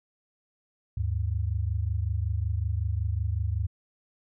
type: tone pair together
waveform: sine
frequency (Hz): 76.4 / 101.78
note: D#2 / G#2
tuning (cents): -31 / -34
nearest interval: perfect fourth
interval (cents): 497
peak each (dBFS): -28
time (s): 0.97-3.67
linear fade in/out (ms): 5
effects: none